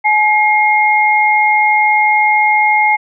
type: tone pair together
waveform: sine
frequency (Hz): 848 / 2137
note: G#5 / C7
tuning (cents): +36 / +36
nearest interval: octave + major third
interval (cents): 1600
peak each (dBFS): -11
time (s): 0.04-2.97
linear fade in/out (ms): 20
effects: none